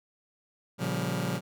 sawtooth chord, G half-diminished seventh, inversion first, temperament just, 117.6 / 141.12 / 176.4 / 196 Hz, Bb2 / Db3 / F3 / G3, +16 / +31 / +18 / 0 cents, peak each -31 / -30 / -28 / -32 dBFS, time 0.78-1.41 s, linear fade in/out 50 ms, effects none

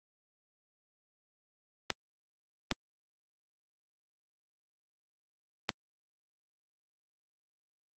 clicks, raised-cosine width 0.2 ms, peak -10 dBFS, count 3, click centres 1.903 / 2.713 / 5.692 s, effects high-pass 150 Hz 12 dB/octave + Opus 32 kbps

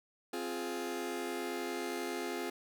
sawtooth chord, F minor, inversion second, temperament just, 261.9 / 349.2 / 419.1 Hz, C4 / F4 / Ab4, +2 / 0 / +16 cents, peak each -38 / -35 / -37 dBFS, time 0.33-2.5 s, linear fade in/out 5 ms, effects none

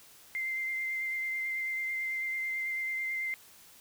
sine tone with vibrato, 2087 Hz, C7, 5 cents flat, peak -31 dBFS, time 0.35-3.34 s, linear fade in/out 0 ms, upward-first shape triangle, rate 9.1 Hz, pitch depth 17 cents each way, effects white hiss -56 dBFS RMS until 3.8 s

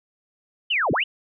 sine linear two-way sweep, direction down then up, 3136 to 92.3 to 3136 Hz, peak -19 dBFS, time 0.7-1.04 s, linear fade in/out 10 ms, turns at 0.92 s, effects none

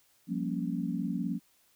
sine chord, G half-diminished seventh, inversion third, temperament equal with one note detuned, 176.85 / 196 / 233.1 / 277.2 Hz, F3 / G3 / Bb3 / Db4, +22 / 0 / 0 / 0 cents, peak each -34 / -37 / -35 / -36 dBFS, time 0.27-1.4 s, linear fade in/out 50 ms, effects white hiss -67 dBFS RMS until 1.75 s

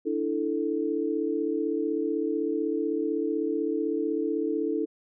sine chord, D suspended second, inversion none, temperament equal, 293.7 / 329.6 / 440 Hz, D4 / E4 / A4, 0 / 0 / 0 cents, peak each -30 / -29 / -29 dBFS, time 0.05-4.86 s, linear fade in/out 20 ms, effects none

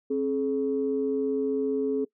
sine tone pair together, 268.2 / 425.7 Hz, C4 / G#4, +43 / +43 cents, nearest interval minor sixth, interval 800 cents, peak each -27 / -25 dBFS, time 0.1-2.05 s, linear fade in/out 10 ms, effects noise-tail reverb RT60 0.1 s tail -21 dB re dry + tanh soft clip ceiling -16 dBFS

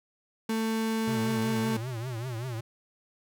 35% pulse tone, 222.7 Hz, A3, 21 cents sharp, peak -25 dBFS, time 0.49-1.77 s, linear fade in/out 5 ms
square tone with vibrato, 120.9 Hz, B2, 36 cents flat, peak -33 dBFS, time 1.07-2.61 s, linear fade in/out 10 ms, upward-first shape triangle, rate 5.2 Hz, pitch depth 180 cents each way
effects none

